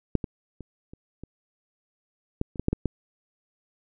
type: clicks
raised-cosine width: 3 ms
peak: -7 / -17 / -26 / -30 / -26 / -12 / -28 / -14 / -9 / -11 / -11 dBFS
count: 11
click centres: 0.153 / 0.242 / 0.607 / 0.935 / 1.236 / 2.414 / 2.558 / 2.596 / 2.684 / 2.73 / 2.857 s
effects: none